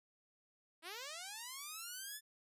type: linear sweep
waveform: 5% pulse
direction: up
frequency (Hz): 308.8 to 1760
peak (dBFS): -34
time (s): 0.82-2.21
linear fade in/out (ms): 50
effects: resampled to 32000 Hz